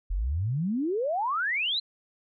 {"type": "exponential sweep", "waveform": "sine", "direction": "up", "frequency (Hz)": [40.38, 4193], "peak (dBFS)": -25, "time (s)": [0.1, 1.8], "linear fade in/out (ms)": 10, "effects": []}